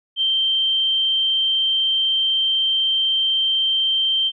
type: tone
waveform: sine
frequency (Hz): 3136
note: G7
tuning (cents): 0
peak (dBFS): -16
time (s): 0.16-4.32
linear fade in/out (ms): 50
effects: none